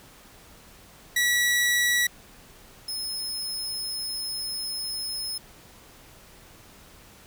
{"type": "tone pair in turn", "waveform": "sawtooth", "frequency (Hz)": [1939, 5177], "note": ["B6", "E8"], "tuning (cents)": [-32, -32], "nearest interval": "octave + perfect fourth", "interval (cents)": 1700, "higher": "second", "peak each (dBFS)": [-17, -27], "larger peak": "first", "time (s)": [[1.16, 2.07], [2.88, 5.38]], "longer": "second", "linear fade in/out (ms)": 5, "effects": ["pink hiss -51 dBFS RMS until 7.26 s"]}